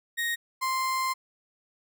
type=tone pair in turn; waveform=35% pulse; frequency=1868 / 1046 Hz; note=A#6 / C6; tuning=+3 / -1 cents; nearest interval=minor seventh; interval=1004 cents; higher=first; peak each=-25 / -24 dBFS; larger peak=second; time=0.17-0.36 / 0.61-1.14 s; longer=second; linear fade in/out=20 ms; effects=none